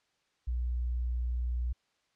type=tone; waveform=sine; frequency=60.6 Hz; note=B1; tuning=32 cents flat; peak=-29 dBFS; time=0.47-1.73 s; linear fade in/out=10 ms; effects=white hiss -74 dBFS RMS until 2.15 s + low-pass 5000 Hz 12 dB/octave